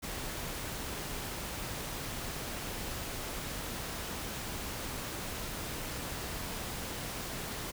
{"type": "noise", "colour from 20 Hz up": "pink", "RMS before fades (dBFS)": -39, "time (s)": [0.02, 7.72], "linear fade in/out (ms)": 20, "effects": []}